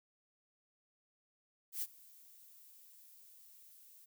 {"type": "noise with ADSR envelope", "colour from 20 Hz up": "violet", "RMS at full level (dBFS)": -37, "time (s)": [1.72, 4.06], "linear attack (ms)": 100, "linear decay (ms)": 43, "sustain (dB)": -23, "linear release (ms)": 18, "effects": []}